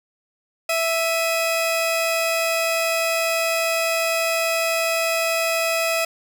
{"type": "tone pair together", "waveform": "sawtooth", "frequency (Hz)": [659.2, 2525], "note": ["E5", "D#7"], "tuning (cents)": [0, 25], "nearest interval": "octave + major seventh", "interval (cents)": 2325, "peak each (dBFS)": [-17, -21], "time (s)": [0.69, 6.05], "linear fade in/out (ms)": 5, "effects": []}